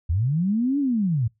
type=linear two-way sweep; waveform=sine; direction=up then down; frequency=73.42 to 291.6 to 103 Hz; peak=-19 dBFS; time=0.09-1.28 s; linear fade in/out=10 ms; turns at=0.79 s; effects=noise-tail reverb RT60 0.2 s tail -24 dB re dry